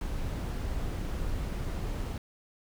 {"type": "noise", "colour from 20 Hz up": "brown", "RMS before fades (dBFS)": -33, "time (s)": [0.01, 2.18], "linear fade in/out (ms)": 2, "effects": []}